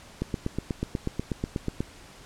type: click train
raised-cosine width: 3 ms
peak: -14 dBFS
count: 14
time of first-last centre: 0.22-1.805 s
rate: 8.2 Hz
effects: pink hiss -49 dBFS RMS until 2.25 s + low-pass 9000 Hz 12 dB/octave